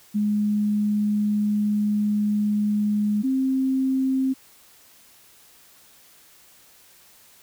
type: tone pair in turn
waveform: sine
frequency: 208.7 / 264 Hz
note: G#3 / C4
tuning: +9 / +16 cents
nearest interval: major third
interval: 407 cents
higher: second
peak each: -19 dBFS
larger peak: neither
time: 0.14-3.23 / 3.23-4.34 s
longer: first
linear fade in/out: 20 ms
effects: white hiss -53 dBFS RMS until 7.42 s